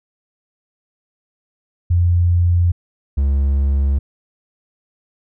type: tone pair in turn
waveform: sine / triangle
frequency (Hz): 87.31 / 69.3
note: F2 / C#2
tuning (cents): 0 / 0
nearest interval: major third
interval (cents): 400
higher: first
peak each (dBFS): -11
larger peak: neither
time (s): 1.9-2.72 / 3.17-3.99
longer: neither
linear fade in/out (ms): 10
effects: none